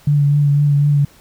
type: tone with vibrato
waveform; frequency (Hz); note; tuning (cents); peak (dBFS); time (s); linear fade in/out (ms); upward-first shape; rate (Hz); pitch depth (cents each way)
sine; 144.5; D3; -28; -10; 0.07-1.05; 5; triangle; 4; 28
effects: pink hiss -48 dBFS RMS until 1.2 s